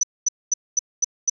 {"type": "tone bursts", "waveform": "sine", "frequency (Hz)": 5980, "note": "F#8", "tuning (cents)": 17, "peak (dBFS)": -15, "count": 6, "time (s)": [0.01, 1.298], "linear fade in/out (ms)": 5, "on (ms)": 23, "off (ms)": 230, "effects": []}